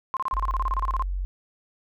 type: tone bursts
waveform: sine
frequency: 1058 Hz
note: C6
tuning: 19 cents sharp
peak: -23 dBFS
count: 16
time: 0.14-1.023 s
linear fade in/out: 0 ms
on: 28 ms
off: 29 ms
type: tone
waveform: sine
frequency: 46.25 Hz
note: F#1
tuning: in tune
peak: -25 dBFS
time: 0.33-1.25 s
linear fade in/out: 0 ms
effects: none